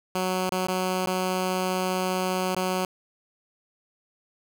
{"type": "tone with dropouts", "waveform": "10% pulse", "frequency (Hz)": 185, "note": "F#3", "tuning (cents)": 0, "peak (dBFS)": -16, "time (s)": [0.15, 2.85], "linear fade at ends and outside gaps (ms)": 2, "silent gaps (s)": [[0.493, 0.521], [0.67, 0.684], [1.06, 1.07], [2.549, 2.565]], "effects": []}